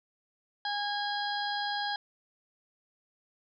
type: harmonic tone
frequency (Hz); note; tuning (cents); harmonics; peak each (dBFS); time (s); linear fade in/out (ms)
820; G#5; -22; 1 / 2 / 4 / 5 / 6; -33 / -36 / -39 / -40 / -41; 0.65-1.96; 2
effects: none